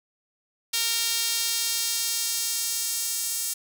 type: tone with high-pass filter sweep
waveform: sawtooth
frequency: 461.8 Hz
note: A#4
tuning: 16 cents flat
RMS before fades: -27 dBFS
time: 0.73-3.54 s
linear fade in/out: 10 ms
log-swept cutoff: 3800 to 7300 Hz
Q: 1.1
effects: none